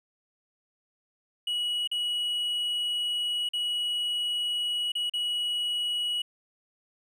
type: tone with dropouts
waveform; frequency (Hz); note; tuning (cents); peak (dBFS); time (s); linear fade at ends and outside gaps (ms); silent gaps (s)
triangle; 2920; F#7; -24; -25; 1.47-6.22; 5; 1.875-1.914 / 3.49-3.534 / 4.92-4.952 / 5.097-5.136
effects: none